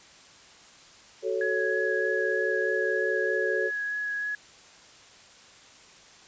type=chord; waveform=sine; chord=F# minor; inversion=none; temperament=equal with one note detuned; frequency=375.2 / 440 / 554.4 Hz; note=F#4 / A4 / C#5; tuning=+24 / 0 / 0 cents; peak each=-30 / -29 / -31 dBFS; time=1.22-3.71 s; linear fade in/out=50 ms
type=tone with vibrato; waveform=sine; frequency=1674 Hz; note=G#6; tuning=13 cents sharp; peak=-28 dBFS; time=1.41-4.35 s; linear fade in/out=2 ms; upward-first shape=sine; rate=3.2 Hz; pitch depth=11 cents each way
effects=white hiss -52 dBFS RMS until 6.27 s + resampled to 16000 Hz